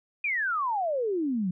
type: exponential sweep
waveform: sine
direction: down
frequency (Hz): 2483 to 172.6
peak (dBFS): -25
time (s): 0.24-1.51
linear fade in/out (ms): 5
effects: none